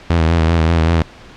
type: tone with vibrato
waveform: sawtooth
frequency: 82.2 Hz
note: E2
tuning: 4 cents flat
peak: -7 dBFS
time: 0.1-1.02 s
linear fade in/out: 0 ms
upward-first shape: sine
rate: 5.2 Hz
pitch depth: 54 cents each way
effects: pink hiss -39 dBFS RMS until 1.36 s + low-pass 4000 Hz 12 dB/octave